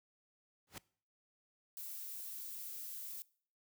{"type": "noise with exponential growth", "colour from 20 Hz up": "pink", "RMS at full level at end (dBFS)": -41, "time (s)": [0.67, 0.78], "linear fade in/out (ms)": 2, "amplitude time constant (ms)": 22}
{"type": "noise", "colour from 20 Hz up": "violet", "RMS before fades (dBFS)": -46, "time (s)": [1.77, 3.22], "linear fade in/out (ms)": 0}
{"effects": ["noise-tail reverb RT60 0.5 s tail -22 dB re dry", "high-pass 80 Hz 12 dB/octave"]}